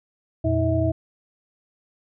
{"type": "tone cluster", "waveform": "sine", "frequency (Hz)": [85.4, 116.8, 319.6, 646], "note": ["F2", "A#2", "D#4", "E5"], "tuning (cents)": [-38, 4, 47, -35], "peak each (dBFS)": -24, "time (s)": [0.44, 0.92], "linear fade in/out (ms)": 10, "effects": []}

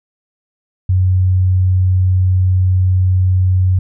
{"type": "tone", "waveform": "sine", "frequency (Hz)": 92.5, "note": "F#2", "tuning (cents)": 0, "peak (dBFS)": -9, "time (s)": [0.89, 3.79], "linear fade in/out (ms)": 5, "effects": []}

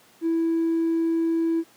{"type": "tone with hard clipping", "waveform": "sine", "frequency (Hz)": 329.6, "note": "E4", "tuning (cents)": 0, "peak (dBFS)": -20, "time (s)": [0.21, 1.64], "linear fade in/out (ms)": 50, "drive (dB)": 1, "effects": ["pink hiss -55 dBFS RMS until 1.76 s", "high-pass 200 Hz 12 dB/octave"]}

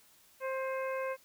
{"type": "harmonic tone with a mistuned harmonic", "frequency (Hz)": 528, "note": "C5", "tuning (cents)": 16, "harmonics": [1, 2, 3, 4, 5], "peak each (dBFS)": [-34, -40, -44, -46, -48], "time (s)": [0.4, 1.17], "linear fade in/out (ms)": 50, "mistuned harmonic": 5, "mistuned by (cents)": -55, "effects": ["white hiss -63 dBFS RMS until 1.24 s"]}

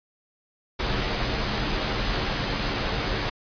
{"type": "noise with comb filter", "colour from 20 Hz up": "pink", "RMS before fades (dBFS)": -26, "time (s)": [0.79, 3.3], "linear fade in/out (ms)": 10, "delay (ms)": 12, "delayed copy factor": -0.5, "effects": ["resampled to 11025 Hz"]}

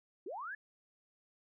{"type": "linear sweep", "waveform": "sine", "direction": "up", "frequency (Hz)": [312.2, 1760], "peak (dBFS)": -40, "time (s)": [0.26, 0.55], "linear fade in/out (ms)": 5, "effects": []}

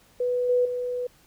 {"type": "tone with level steps", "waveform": "sine", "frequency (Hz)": 493.9, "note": "B4", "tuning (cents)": 0, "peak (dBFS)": [-22, -18, -26], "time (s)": [0.2, 1.07], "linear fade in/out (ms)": 5, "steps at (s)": [0.49, 0.65], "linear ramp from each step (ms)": 5, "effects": ["pink hiss -58 dBFS RMS until 1.26 s"]}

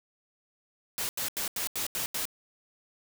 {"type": "noise bursts", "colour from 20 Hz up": "white", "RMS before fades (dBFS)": -32, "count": 7, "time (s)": [0.98, 2.254], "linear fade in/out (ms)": 0, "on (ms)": 110, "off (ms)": 84, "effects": []}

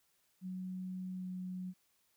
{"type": "tone with pitch glide", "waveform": "sine", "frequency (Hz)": [185, 183.62], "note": ["F#3", "F#3"], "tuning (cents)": [0, -13], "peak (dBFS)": -39, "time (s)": [0.41, 1.74], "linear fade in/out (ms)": 50, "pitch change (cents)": -13, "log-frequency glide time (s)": [1.13, 1.28], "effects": ["white hiss -75 dBFS RMS until 2.16 s"]}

